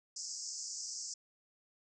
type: band-pass noise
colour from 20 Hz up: pink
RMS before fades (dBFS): -43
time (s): 0.16-1.14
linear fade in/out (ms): 5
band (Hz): 4900 to 7700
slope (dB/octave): 96
effects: none